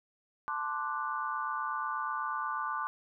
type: chord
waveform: sine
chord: D dominant seventh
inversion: second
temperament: equal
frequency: 880 / 1046.5 / 1174.7 / 1480 Hz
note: A5 / C6 / D6 / F#6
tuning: 0 / 0 / 0 / 0 cents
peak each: -39 / -38 / -35 / -39 dBFS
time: 0.48-2.87 s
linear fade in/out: 0 ms
effects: none